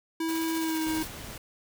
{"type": "tone with pitch glide", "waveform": "square", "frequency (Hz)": [325.6, 316.5], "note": ["E4", "D#4"], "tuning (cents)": [-21, 30], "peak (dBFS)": -28, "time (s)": [0.2, 1.03], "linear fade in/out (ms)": 5, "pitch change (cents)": -49, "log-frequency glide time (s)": [0.57, 0.83]}
{"type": "noise with tremolo", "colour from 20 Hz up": "white", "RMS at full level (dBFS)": -38, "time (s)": [0.28, 1.08], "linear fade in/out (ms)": 10, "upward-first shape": "square", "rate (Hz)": 15, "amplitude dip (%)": 35}
{"type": "noise", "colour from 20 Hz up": "pink", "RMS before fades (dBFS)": -41, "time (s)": [0.86, 1.38], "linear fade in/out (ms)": 5}
{"effects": []}